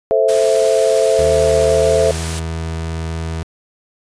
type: chord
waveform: sine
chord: A minor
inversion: none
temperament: equal with one note detuned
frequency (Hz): 440 / 526.6 / 659.3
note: A4 / C5 / E5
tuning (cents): 0 / +11 / 0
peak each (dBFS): -15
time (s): 0.11-2.11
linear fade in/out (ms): 0
type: noise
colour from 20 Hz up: white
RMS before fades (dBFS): -26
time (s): 0.28-2.4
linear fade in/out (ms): 10
type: tone with pitch glide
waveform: 30% pulse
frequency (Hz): 77.8 to 81.53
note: D#2 to E2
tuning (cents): 0 to -19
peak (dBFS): -18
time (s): 1.19-3.43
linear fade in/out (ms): 0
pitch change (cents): +81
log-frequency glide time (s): 1.65-2.24
effects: resampled to 22050 Hz